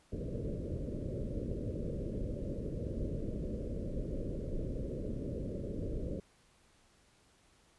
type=low-pass noise; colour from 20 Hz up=pink; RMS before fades=-38 dBFS; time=0.12-6.2 s; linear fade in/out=5 ms; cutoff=590 Hz; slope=96 dB/octave; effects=pink hiss -67 dBFS RMS until 7.78 s + resampled to 24000 Hz